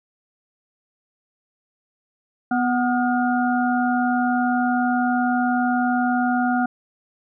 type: harmonic tone with a mistuned harmonic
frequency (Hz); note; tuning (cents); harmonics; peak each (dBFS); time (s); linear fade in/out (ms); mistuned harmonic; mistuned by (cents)
246.9; B3; 0; 1 / 3 / 5 / 6; -20 / -22 / -35 / -26; 2.51-6.66; 5; 6; -62
effects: none